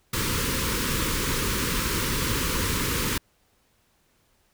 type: band-stop noise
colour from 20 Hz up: pink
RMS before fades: -26 dBFS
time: 0.13-3.18 s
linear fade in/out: 5 ms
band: 540 to 920 Hz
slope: 96 dB/octave
effects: pink hiss -66 dBFS RMS until 4.53 s